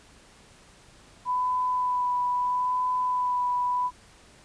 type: tone with vibrato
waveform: sine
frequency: 995 Hz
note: B5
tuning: 13 cents sharp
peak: -23 dBFS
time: 1.25-3.91 s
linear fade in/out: 50 ms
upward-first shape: sine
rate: 0.76 Hz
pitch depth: 15 cents each way
effects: pink hiss -54 dBFS RMS until 4.44 s + resampled to 22050 Hz